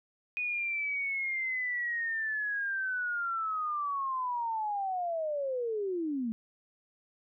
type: linear sweep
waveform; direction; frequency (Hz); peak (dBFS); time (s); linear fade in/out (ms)
sine; down; 2483 to 215.8; -30; 0.37-6.32; 0
effects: none